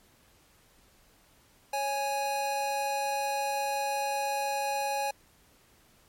square tone pair together, 553.8 / 830.6 Hz, C#5 / G#5, -2 / 0 cents, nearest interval perfect fifth, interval 702 cents, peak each -35 / -30 dBFS, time 1.73-5.11 s, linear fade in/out 5 ms, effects pink hiss -62 dBFS RMS until 6.08 s + MP3 64 kbps

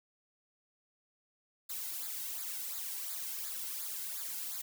blue noise with flanger, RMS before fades -40 dBFS, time 1.69-4.62 s, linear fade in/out 10 ms, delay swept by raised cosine 0.34 to 1.74 ms, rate 2.8 Hz, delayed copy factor -0.8, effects none

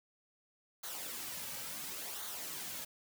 white noise with flanger, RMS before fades -43 dBFS, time 0.83-2.85 s, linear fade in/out 10 ms, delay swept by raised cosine 0.38 to 2.88 ms, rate 0.71 Hz, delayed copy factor -0.55, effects none

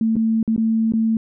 sine tone with dropouts, 223.5 Hz, A3, 27 cents sharp, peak -15 dBFS, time 0.01-1.17 s, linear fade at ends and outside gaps 2 ms, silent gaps 0.157-0.165 / 0.429-0.477 / 0.563-0.578 / 0.922-0.936 s, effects none

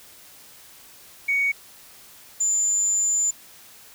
sine tone pair in turn, 2236 / 7099 Hz, C#7 / A8, +14 / +14 cents, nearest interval octave + minor sixth, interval 2000 cents, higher second, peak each -18 dBFS, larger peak neither, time 1.28-1.52 / 2.4-3.31 s, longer second, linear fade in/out 10 ms, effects tanh soft clip ceiling -14 dBFS + white hiss -48 dBFS RMS until 3.94 s

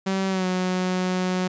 sawtooth tone with pitch glide, 191.8 to 183.67 Hz, G3 to F#3, -37 to -12 cents, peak -18 dBFS, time 0.06-1.48 s, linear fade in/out 10 ms, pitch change -75 cents, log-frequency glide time 0.29-0.46 s, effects resampled to 16000 Hz

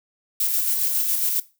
violet noise with tremolo, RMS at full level -21 dBFS, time 0.4-1.4 s, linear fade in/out 5 ms, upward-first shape square, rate 7.3 Hz, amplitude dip 30%, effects noise-tail reverb RT60 0.3 s tail -18 dB re dry

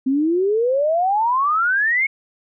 sine exponential sweep, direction up, 256.8 to 2217 Hz, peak -15 dBFS, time 0.06-2.07 s, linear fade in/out 10 ms, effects none

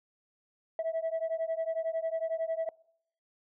sine beating tone pair, 647 / 658 Hz, E5 / E5, -32 / -3 cents, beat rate 11 Hz, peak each -31 dBFS, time 0.79-2.69 s, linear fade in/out 2 ms, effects noise-tail reverb RT60 0.7 s tail -25 dB re dry + tanh soft clip ceiling -26 dBFS

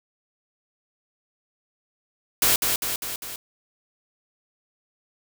white noise with echo, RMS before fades -19 dBFS, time 2.42-2.56 s, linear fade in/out 2 ms, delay 200 ms, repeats 4, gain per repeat -4 dB, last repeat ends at 3.36 s, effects none

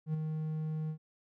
triangle tone with ADSR envelope, 156.2 Hz, D#3, 7 cents sharp, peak -26 dBFS, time 0.06-0.98 s, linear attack 80 ms, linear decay 10 ms, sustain -5 dB, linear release 86 ms, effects none

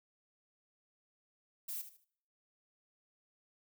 violet noise with echo, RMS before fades -41 dBFS, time 1.68-1.82 s, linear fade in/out 10 ms, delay 76 ms, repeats 3, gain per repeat -11 dB, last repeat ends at 2.048 s, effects noise-tail reverb RT60 0.7 s tail -26 dB re dry

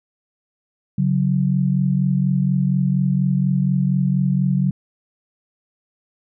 sine tone pair together, 140.41 / 184.6 Hz, C#3 / F#3, +23 / -4 cents, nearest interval perfect fourth, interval 473 cents, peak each -18 dBFS, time 0.98-4.71 s, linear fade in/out 5 ms, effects none

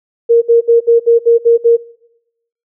sine tone bursts, 466.2 Hz, A#4, in tune, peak -4 dBFS, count 8, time 0.29-1.771 s, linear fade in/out 20 ms, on 130 ms, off 63 ms, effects noise-tail reverb RT60 0.9 s tail -22 dB re dry

